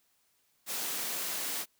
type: high-pass noise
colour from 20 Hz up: white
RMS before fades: -35 dBFS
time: 0.66-1.66 s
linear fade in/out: 50 ms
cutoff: 180 Hz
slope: 24 dB/octave
effects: white hiss -72 dBFS RMS until 1.79 s